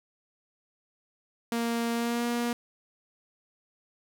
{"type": "tone with pitch glide", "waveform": "sawtooth", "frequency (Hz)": [233.1, 238.3], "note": ["A#3", "A#3"], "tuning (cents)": [0, 38], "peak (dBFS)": -23, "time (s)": [1.52, 2.53], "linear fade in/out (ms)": 2, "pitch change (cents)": 38, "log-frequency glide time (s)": [1.93, 2.25], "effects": []}